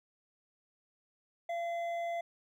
sine tone with hard clipping, 683 Hz, F5, 39 cents flat, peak -35 dBFS, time 1.49-2.21 s, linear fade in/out 5 ms, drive 7 dB, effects none

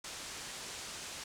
white low-pass noise, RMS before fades -45 dBFS, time 0.04-1.24 s, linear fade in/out 5 ms, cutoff 8200 Hz, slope 24 dB/octave, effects none

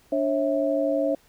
sine tone cluster, 291.4 / 543 / 655 Hz, D4 / C#5 / E5, -13 / -36 / -11 cents, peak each -26 / -24 / -26 dBFS, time 0.12-1.15 s, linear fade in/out 5 ms, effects pink hiss -59 dBFS RMS until 1.28 s

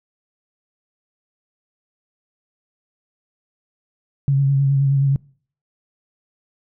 sine tone with vibrato, 138 Hz, C#3, 7 cents flat, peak -13 dBFS, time 4.28-5.16 s, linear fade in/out 0 ms, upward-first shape sine, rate 9.5 Hz, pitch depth 27 cents each way, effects noise-tail reverb RT60 0.5 s tail -24 dB re dry

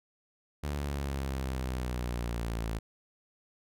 sawtooth exponential sweep, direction down, 73.42 to 55 Hz, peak -28 dBFS, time 0.63-2.79 s, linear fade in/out 10 ms, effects none

